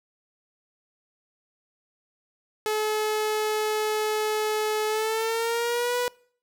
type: tone with pitch glide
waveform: sawtooth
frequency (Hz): 429 to 490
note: A4 to B4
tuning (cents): -44 to -14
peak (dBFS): -20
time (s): 2.66-6.08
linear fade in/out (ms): 0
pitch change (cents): +230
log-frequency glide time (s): 4.87-5.96
effects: noise-tail reverb RT60 0.5 s tail -23 dB re dry